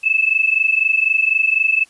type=tone pair together; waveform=sine; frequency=2604 / 2628 Hz; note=E7 / E7; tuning=-22 / -6 cents; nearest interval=unison; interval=16 cents; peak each=-16 dBFS; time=0.03-1.85 s; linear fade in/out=20 ms; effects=white hiss -52 dBFS RMS until 1.89 s + resampled to 24000 Hz